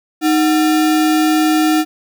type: tone with sample-and-hold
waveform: sine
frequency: 311.1 Hz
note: D#4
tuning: in tune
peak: -10 dBFS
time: 0.21-1.85 s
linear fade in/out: 50 ms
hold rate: 1050 Hz
effects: none